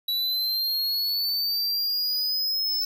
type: linear sweep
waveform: square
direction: up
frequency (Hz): 3918 to 5274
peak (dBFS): -24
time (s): 0.08-2.85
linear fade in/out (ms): 5
effects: none